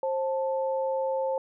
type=tone pair together; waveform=sine; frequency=531.2 / 880 Hz; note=C5 / A5; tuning=+26 / 0 cents; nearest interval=major sixth; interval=874 cents; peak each=-26 / -32 dBFS; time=0.03-1.38 s; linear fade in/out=2 ms; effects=none